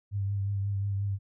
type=tone with vibrato; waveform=sine; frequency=99.6 Hz; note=G2; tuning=28 cents sharp; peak=-27 dBFS; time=0.11-1.19 s; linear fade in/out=50 ms; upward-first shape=triangle; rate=5.6 Hz; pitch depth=34 cents each way; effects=none